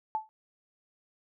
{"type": "tone with exponential decay", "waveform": "sine", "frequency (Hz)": 871, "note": "A5", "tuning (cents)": -18, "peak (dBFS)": -24, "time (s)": [0.15, 0.29], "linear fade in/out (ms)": 0, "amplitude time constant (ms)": 30, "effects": []}